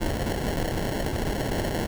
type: noise with sample-and-hold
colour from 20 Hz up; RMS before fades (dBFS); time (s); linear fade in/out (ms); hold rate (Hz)
pink; -27; 0-1.87; 20; 1225
effects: none